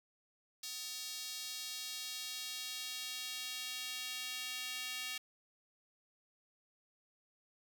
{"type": "tone with high-pass filter sweep", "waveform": "square", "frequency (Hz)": 252.3, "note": "B3", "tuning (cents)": 37, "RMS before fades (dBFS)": -43, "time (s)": [0.63, 5.18], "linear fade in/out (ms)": 5, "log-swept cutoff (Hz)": [4500, 2700], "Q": 1.6, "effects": []}